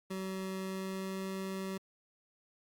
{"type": "tone with pitch glide", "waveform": "25% pulse", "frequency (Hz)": [189.7, 191.35], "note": ["F#3", "G3"], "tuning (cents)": [43, -42], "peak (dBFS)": -33, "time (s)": [0.1, 1.78], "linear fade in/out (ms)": 10, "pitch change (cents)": 15, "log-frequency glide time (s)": [0.57, 1.28], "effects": ["Opus 48 kbps"]}